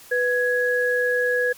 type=tone pair together; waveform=sine; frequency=493.9 / 1668.5 Hz; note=B4 / G#6; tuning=0 / +8 cents; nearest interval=octave + major sixth; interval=2108 cents; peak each=-21 dBFS; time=0.11-1.53 s; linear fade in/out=10 ms; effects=white hiss -46 dBFS RMS until 1.57 s + MP3 96 kbps